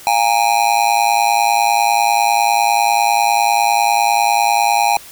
square tone with amplitude modulation, 815 Hz, G#5, 33 cents flat, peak -8 dBFS, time 0.07-4.97 s, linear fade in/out 0 ms, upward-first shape sine, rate 110 Hz, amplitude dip 100%, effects white hiss -38 dBFS RMS until 5.11 s

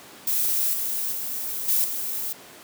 violet noise with level steps, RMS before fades -23 / -27 / -30 / -21 / -29 dBFS, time 0.27-2.33 s, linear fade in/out 5 ms, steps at 0.73 / 1.12 / 1.68 / 1.84 s, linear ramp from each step 5 ms, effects pink hiss -45 dBFS RMS until 2.63 s + high-pass 200 Hz 12 dB/octave

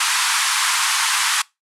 pink band-pass noise, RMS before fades -19 dBFS, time 0-1.42 s, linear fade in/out 5 ms, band 940 to 11000 Hz, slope 48 dB/octave, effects noise-tail reverb RT60 0.2 s tail -22 dB re dry

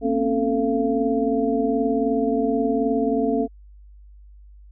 sine tone cluster, 230.5 / 254.3 / 273.2 / 442.7 / 685 Hz, A#3 / C4 / C#4 / A4 / F5, -19 / -49 / -25 / +11 / -34 cents, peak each -26 / -28 / -23 / -23 / -27 dBFS, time 0.01-3.48 s, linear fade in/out 50 ms, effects added 50 Hz sine -43 dBFS peak until 4.71 s

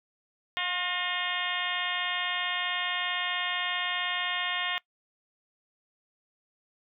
harmonic tone with a mistuned harmonic, 356.9 Hz, F4, 38 cents sharp, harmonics 2 / 3 / 4 / 5 / 6 / 7 / 8 / 9 / 10, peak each -39 / -37 / -40 / -34 / -36 / -40 / -36 / -35 / -38 dBFS, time 0.57-4.78 s, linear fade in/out 0 ms, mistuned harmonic 5, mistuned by +44 cents, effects noise-tail reverb RT60 0.1 s tail -22 dB re dry

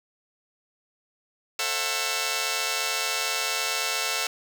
5% pulse chord, F# half-diminished seventh, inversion first, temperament just, 444 / 532.8 / 666 / 740 Hz, A4 / C5 / E5 / F#5, +16 / +31 / +18 / 0 cents, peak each -21 dBFS, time 1.59-4.27 s, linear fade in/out 2 ms, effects none

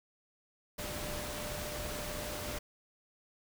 sine tone in noise, 596 Hz, D5, 25 cents sharp, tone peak -44 dBFS, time 0.78-2.59 s, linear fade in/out 10 ms, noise pink, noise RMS -40 dBFS, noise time 0.78-2.59 s, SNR -7 dB, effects none

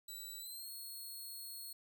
10% pulse tone with pitch glide, 3951 to 4309 Hz, B7 to C#8, 0 to -50 cents, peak -39 dBFS, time 0.08-1.73 s, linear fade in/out 5 ms, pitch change +150 cents, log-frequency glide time 0.39-0.7 s, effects none

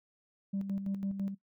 sine tone with tremolo, 196.3 Hz, G3, 3 cents sharp, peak -29 dBFS, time 0.53-1.35 s, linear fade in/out 10 ms, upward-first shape square, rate 6 Hz, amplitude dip 60%, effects noise-tail reverb RT60 0.1 s tail -18 dB re dry + tanh soft clip ceiling -28 dBFS

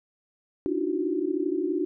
sine tone cluster, 292.1 / 309.3 / 343 / 375.3 Hz, D4 / D#4 / F4 / F#4, -9 / -10 / -31 / +25 cents, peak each -31 / -31 / -29 / -29 dBFS, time 0.66-1.85 s, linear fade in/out 0 ms, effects none

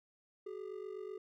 triangle ring-modulated tone, 402.2 Hz, G4, 44 cents sharp, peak -37 dBFS, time 0.46-1.18 s, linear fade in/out 5 ms, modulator 24 Hz, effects none

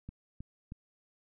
click train, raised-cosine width 5 ms, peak -30 dBFS, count 3, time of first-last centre 0.09-0.721 s, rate 3.17 Hz, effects none

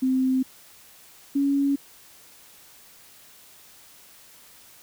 sine tone pair in turn, 260.1 / 279.6 Hz, C4 / C#4, -10 / +15 cents, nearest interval minor second, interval 125 cents, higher second, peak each -19 dBFS, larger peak neither, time 0.02-0.43 / 1.35-1.76 s, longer neither, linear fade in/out 10 ms, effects white hiss -51 dBFS RMS until 4.82 s

